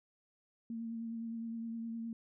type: tone with vibrato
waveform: sine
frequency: 228.7 Hz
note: A#3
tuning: 33 cents flat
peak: -38 dBFS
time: 0.7-2.13 s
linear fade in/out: 2 ms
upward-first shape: triangle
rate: 9.7 Hz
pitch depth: 25 cents each way
effects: none